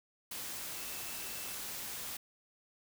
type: tone in noise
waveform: sine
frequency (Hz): 2654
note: E7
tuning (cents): +11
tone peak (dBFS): -53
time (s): 0.76-1.55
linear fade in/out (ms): 5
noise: white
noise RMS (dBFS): -42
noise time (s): 0.31-2.17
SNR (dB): -14
effects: none